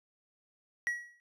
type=tone with exponential decay; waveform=triangle; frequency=1919 Hz; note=A#6; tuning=50 cents sharp; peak=-25 dBFS; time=0.87-1.2 s; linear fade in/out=0 ms; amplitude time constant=71 ms; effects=resampled to 32000 Hz